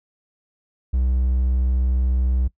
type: tone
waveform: triangle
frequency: 63.3 Hz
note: B1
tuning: 43 cents sharp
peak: -15 dBFS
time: 0.93-2.48 s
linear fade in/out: 10 ms
effects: noise-tail reverb RT60 0.1 s tail -20 dB re dry